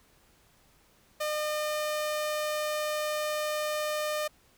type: tone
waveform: sawtooth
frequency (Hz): 606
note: D#5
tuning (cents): -46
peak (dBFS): -25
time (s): 1.2-4.28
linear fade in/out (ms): 10
effects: pink hiss -63 dBFS RMS until 4.57 s